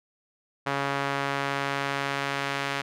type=tone with band-pass filter sweep; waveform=sawtooth; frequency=139.4 Hz; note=C#3; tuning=10 cents sharp; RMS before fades=-29 dBFS; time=0.66-2.82 s; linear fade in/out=10 ms; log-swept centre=1300 to 2100 Hz; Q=0.85; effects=none